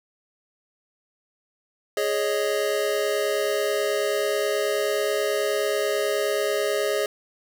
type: chord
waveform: square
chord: Ab suspended fourth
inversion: none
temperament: just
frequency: 415.3 / 553.7 / 623 Hz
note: Ab4 / Db5 / Eb5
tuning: 0 / -2 / +2 cents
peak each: -26 / -28 / -28 dBFS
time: 1.97-7.06 s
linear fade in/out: 2 ms
effects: none